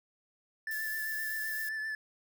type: tone with vibrato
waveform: triangle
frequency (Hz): 1749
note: A6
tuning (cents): -11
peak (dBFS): -32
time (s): 0.67-1.95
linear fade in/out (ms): 2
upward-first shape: sine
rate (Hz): 7.7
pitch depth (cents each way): 25
type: noise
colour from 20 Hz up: violet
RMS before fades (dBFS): -42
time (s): 0.71-1.69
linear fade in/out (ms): 2
effects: none